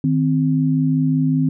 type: tone pair together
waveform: sine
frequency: 155.56 / 260.9 Hz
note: D#3 / C4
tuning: 0 / -5 cents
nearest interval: major sixth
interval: 895 cents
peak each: -17 / -17 dBFS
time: 0.04-1.49 s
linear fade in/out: 2 ms
effects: none